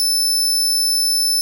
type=tone; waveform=sawtooth; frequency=5274 Hz; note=E8; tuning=in tune; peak=-12 dBFS; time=0-1.41 s; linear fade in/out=0 ms; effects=none